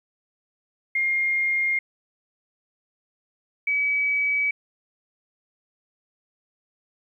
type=tone pair in turn; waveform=sine; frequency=2125 / 2281 Hz; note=C7 / C#7; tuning=+26 / +49 cents; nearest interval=minor second; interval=123 cents; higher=second; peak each=-20 dBFS; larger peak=neither; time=0.95-1.79 / 3.67-4.51 s; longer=neither; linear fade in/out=5 ms; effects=10-bit